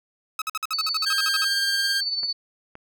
sawtooth tone bursts, 1282 Hz, E6, 49 cents flat, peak -21 dBFS, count 14, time 0.39-1.445 s, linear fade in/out 2 ms, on 28 ms, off 51 ms
sine tone with tremolo, 4497 Hz, C#8, 24 cents sharp, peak -21 dBFS, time 0.73-2.33 s, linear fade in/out 5 ms, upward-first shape triangle, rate 18 Hz, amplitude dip 60%
sawtooth tone, 1600 Hz, G6, 35 cents sharp, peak -20 dBFS, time 1.06-2.01 s, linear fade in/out 10 ms
clicks, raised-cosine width 0.5 ms, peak -26 dBFS, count 2, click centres 2.233 / 2.754 s
effects none

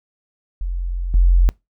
sine tone with level steps, 44 Hz, F1, 14 cents sharp, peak -20 / -9 dBFS, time 0.61-1.49 s, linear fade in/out 0 ms, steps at 1.14 s, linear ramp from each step 2 ms, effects noise-tail reverb RT60 0.2 s tail -25 dB re dry

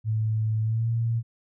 sine tone with pitch glide, 109.5 to 115.34 Hz, A2 to A#2, -8 to -18 cents, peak -22 dBFS, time 0.04-1.23 s, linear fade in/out 50 ms, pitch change +90 cents, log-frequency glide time 0.62-0.89 s, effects none

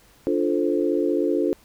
sine chord, D minor seventh, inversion none, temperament equal, 293.7 / 349.2 / 440 / 523.3 Hz, D4 / F4 / A4 / C5, 0 / 0 / 0 / 0 cents, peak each -24 / -23 / -25 / -28 dBFS, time 0.27-1.53 s, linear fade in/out 0 ms, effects pink hiss -55 dBFS RMS until 1.64 s

